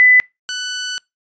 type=tone pair in turn; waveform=sine / 15% pulse; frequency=2000 / 1492.3 Hz; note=B6 / F#6; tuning=+21 / +14 cents; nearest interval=perfect fourth; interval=507 cents; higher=first; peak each=-6 / -15 dBFS; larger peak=first; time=0-0.2 / 0.49-0.98 s; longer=second; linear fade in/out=0 ms; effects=noise-tail reverb RT60 0.2 s tail -25 dB re dry + resampled to 16000 Hz